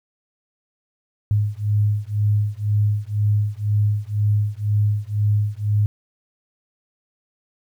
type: beating tone pair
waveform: sine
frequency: 103.4 / 105.4 Hz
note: G#2 / G#2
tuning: -7 / +26 cents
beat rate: 2 Hz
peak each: -20 dBFS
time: 1.31-5.86 s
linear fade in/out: 0 ms
effects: 9-bit